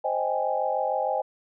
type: chord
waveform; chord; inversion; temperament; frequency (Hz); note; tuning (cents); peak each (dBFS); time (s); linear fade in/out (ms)
sine; Ab major seventh; first; equal; 523.3 / 622.3 / 784 / 830.6; C5 / Eb5 / G5 / Ab5; 0 / 0 / 0 / 0; -29; 0.04-1.22; 10
effects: none